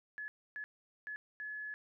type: tone bursts at uneven times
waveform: sine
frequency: 1706 Hz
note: G#6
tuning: 46 cents sharp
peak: -40 dBFS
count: 4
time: 0.18-0.28 / 0.56-0.64 / 1.07-1.16 / 1.4-1.74 s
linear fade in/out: 0 ms
effects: none